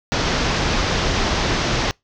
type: low-pass noise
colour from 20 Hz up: pink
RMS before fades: -20 dBFS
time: 0.12-1.91 s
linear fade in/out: 0 ms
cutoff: 6200 Hz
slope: 48 dB/octave
effects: noise-tail reverb RT60 0.2 s tail -26 dB re dry